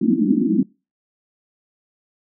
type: band-pass noise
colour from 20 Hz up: pink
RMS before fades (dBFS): -17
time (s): 0.01-0.63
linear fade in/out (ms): 10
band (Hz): 180 to 340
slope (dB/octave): 96
effects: noise-tail reverb RT60 0.3 s tail -25 dB re dry